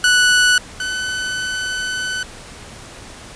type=tone pair in turn; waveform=sawtooth; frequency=1480 / 1505.9 Hz; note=F#6 / F#6; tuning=0 / +30 cents; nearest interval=unison; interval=30 cents; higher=second; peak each=-7 / -17 dBFS; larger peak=first; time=0.04-0.58 / 0.8-2.23 s; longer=second; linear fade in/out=2 ms; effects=pink hiss -37 dBFS RMS until 3.35 s + resampled to 22050 Hz